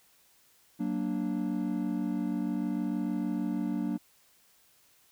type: chord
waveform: triangle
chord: Gb augmented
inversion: none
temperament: equal with one note detuned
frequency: 186.71 / 233.1 / 293.7 Hz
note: Gb3 / Bb3 / D4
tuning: +16 / 0 / 0 cents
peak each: -32 / -31 / -31 dBFS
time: 0.79-3.98 s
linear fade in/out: 20 ms
effects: white hiss -64 dBFS RMS until 5.11 s